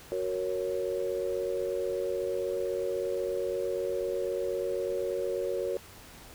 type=chord; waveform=sine; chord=F# major; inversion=none; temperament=equal; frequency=370 / 466.2 / 554.4 Hz; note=F#4 / A#4 / C#5; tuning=0 / 0 / 0 cents; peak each=-33 dBFS; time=0.12-5.77 s; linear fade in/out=0 ms; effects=pink hiss -50 dBFS RMS until 6.34 s